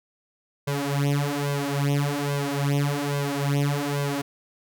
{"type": "tone with flanger", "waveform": "sawtooth", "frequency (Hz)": 142.4, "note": "C#3", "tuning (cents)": 47, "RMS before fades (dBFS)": -25, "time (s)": [0.67, 4.22], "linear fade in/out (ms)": 10, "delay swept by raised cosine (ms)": [1.9, 6.7], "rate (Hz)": 1.2, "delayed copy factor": 1, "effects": []}